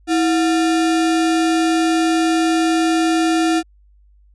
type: tone with sample-and-hold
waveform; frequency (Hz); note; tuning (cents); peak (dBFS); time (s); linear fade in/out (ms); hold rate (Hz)
sine; 325.5; E4; -22; -13; 0.07-3.63; 50; 1050
effects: added 50 Hz sine -48 dBFS peak until 4.34 s + resampled to 22050 Hz